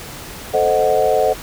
sine chord, A diminished seventh, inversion none, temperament equal, 440 / 523.3 / 622.3 / 740 Hz, A4 / C5 / Eb5 / Gb5, 0 / 0 / 0 / 0 cents, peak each -18 dBFS, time 0.53-1.34 s, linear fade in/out 20 ms, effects pink hiss -33 dBFS RMS until 1.42 s

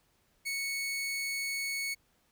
sawtooth tone, 2214 Hz, C#7, 3 cents flat, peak -29 dBFS, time 0.45-1.95 s, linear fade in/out 20 ms, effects pink hiss -71 dBFS RMS until 2.31 s

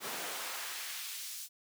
pink noise with high-pass filter sweep, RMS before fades -41 dBFS, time 0-1.49 s, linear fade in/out 50 ms, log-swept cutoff 340 to 5400 Hz, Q 0.72, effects none

